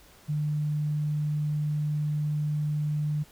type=tone; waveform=sine; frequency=150 Hz; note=D3; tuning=37 cents sharp; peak=-25 dBFS; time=0.28-3.24 s; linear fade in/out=20 ms; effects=pink hiss -55 dBFS RMS until 3.31 s